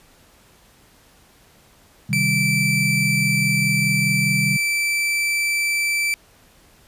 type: chord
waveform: sine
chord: C minor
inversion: none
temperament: equal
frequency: 130.81 / 155.56 / 196 Hz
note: C3 / Eb3 / G3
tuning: 0 / 0 / 0 cents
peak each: -24 dBFS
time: 2.09-4.57 s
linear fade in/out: 10 ms
type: tone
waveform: 40% pulse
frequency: 2330 Hz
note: D7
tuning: 14 cents flat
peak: -18 dBFS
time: 2.13-6.14 s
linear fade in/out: 0 ms
effects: pink hiss -53 dBFS RMS until 6.87 s + resampled to 32000 Hz